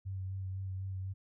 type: tone with vibrato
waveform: sine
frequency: 95.1 Hz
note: F#2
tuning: 48 cents sharp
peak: -36 dBFS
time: 0.05-1.14 s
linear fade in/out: 20 ms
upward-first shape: sine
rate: 4 Hz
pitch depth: 21 cents each way
effects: none